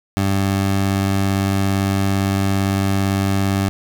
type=tone; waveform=20% pulse; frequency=97.7 Hz; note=G2; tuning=5 cents flat; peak=-11 dBFS; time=0.17-3.69 s; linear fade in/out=0 ms; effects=8-bit